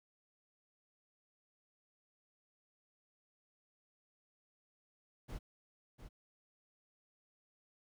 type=noise with echo; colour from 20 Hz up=brown; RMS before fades=-44 dBFS; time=5.28-5.39 s; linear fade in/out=20 ms; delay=700 ms; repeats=1; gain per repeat=-8 dB; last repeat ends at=6.09 s; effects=none